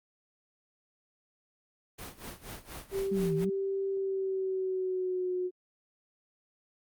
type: noise with tremolo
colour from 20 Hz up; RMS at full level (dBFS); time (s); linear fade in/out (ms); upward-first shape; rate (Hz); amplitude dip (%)
pink; -41; 1.98-3.45; 10; sine; 4.2; 85
type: tone with pitch glide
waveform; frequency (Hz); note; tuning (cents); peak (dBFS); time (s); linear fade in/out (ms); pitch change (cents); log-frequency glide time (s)
sine; 390 to 363.9; G4 to F#4; -9 to -29; -29; 2.91-5.51; 50; -120; 3.91-5.33
type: linear two-way sweep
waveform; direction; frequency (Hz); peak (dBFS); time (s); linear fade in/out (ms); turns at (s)
sine; down then up; 202.5 to 155.3 to 202.5; -29; 3.11-3.5; 10; 3.36
effects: Opus 32 kbps